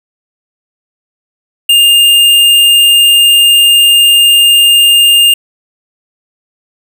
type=tone with hard clipping; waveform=sine; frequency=2812 Hz; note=F7; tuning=11 cents sharp; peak=-4 dBFS; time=1.69-5.34 s; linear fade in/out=5 ms; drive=16 dB; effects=none